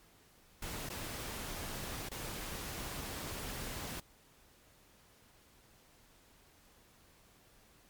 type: noise with dropouts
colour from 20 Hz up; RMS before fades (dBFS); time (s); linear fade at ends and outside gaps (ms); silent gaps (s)
pink; -42; 0.62-4; 5; 0.89-0.899 / 2.089-2.114
effects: pink hiss -64 dBFS RMS until 7.89 s + MP3 96 kbps